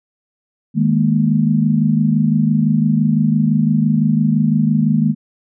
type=chord; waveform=sine; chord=D# suspended fourth; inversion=none; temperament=just; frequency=155.56 / 207.4 / 233.3 Hz; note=D#3 / G#3 / A#3; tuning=0 / -2 / +2 cents; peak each=-16 dBFS; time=0.74-5.15 s; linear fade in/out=50 ms; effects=none